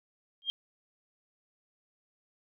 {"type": "tone with exponential growth", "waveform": "sine", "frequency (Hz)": 3209, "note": "G7", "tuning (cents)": 40, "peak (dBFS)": -24, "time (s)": [0.42, 0.5], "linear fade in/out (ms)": 0, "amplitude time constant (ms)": 17, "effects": []}